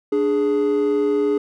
triangle tone pair together, 293.7 / 416.1 Hz, D4 / G#4, 0 / +3 cents, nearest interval tritone, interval 603 cents, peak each -19 / -15 dBFS, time 0.12-1.38 s, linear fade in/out 5 ms, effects tanh soft clip ceiling -8 dBFS

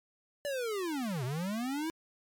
square linear two-way sweep, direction down then up, 587.3 to 119 to 331.3 Hz, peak -33 dBFS, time 0.45-1.9 s, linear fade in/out 0 ms, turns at 1.24 s, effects MP3 96 kbps

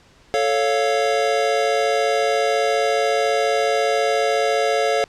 square chord, A augmented, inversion none, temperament equal, 440 / 554.4 / 698.5 Hz, A4 / C#5 / E#5, 0 / 0 / 0 cents, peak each -22 dBFS, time 0.34-5.04 s, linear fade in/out 0 ms, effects pink hiss -52 dBFS RMS until 5.08 s + low-pass 6000 Hz 12 dB/octave

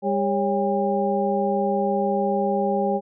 harmonic tone with a mistuned harmonic, 200.6 Hz, G3, 40 cents sharp, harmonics 1 / 2 / 3 / 4, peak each -25 / -25 / -25 / -25 dBFS, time 0.02-3.01 s, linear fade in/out 50 ms, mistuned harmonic 3, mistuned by -140 cents, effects none

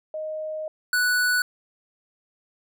sine / square tone pair in turn, 622.3 / 1480.1 Hz, D#5 / F#6, 0 / 0 cents, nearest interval octave + minor third, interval 1500 cents, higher second, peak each -28 / -20 dBFS, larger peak second, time 0.14-0.68 / 0.93-1.42 s, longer first, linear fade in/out 2 ms, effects none

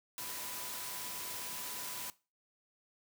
sine tone in noise, 993 Hz, B5, 9 cents sharp, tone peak -53 dBFS, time 0.18-2.1 s, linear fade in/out 0 ms, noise white, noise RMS -42 dBFS, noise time 0.18-2.1 s, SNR -14 dB, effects noise-tail reverb RT60 0.3 s tail -19 dB re dry + high-pass 80 Hz 12 dB/octave

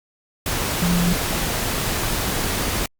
sine tone in noise, 174.61 Hz, F3, in tune, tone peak -17 dBFS, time 0.82-1.13 s, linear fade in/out 2 ms, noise pink, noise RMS -23 dBFS, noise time 0.46-2.86 s, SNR +3 dB, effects Opus 48 kbps

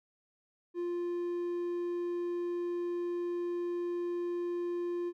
triangle tone, 349.2 Hz, F4, in tune, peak -30 dBFS, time 0.74-5.13 s, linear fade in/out 50 ms, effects none

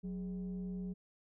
sine tone with frequency modulation, 184.2 Hz, F#3, 7 cents flat, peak -37 dBFS, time 0.03-0.94 s, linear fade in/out 20 ms, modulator 229 Hz, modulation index 0.44, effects tanh soft clip ceiling -33 dBFS

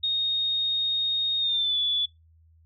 sine tone with pitch glide, 3715 to 3446 Hz, A#7 to A7, -7 to -37 cents, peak -22 dBFS, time 0.03-2.06 s, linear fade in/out 10 ms, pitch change -130 cents, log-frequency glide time 1.39-1.78 s, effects noise-tail reverb RT60 0.2 s tail -23 dB re dry + added 81 Hz sine -55 dBFS peak until 2.65 s

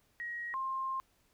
sine tone pair in turn, 1894 / 1059.3 Hz, A#6 / C6, +27 / +21 cents, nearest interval minor seventh, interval 1006 cents, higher first, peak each -37 / -33 dBFS, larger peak second, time 0.2-0.54 / 0.54-1 s, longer second, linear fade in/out 0 ms, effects pink hiss -71 dBFS RMS until 1.33 s

